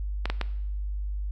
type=clicks; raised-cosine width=0.3 ms; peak=-12 dBFS; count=3; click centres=0.256 / 0.3 / 0.413 s; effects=noise-tail reverb RT60 0.8 s tail -17 dB re dry + added 50 Hz sine -28 dBFS peak until 1.31 s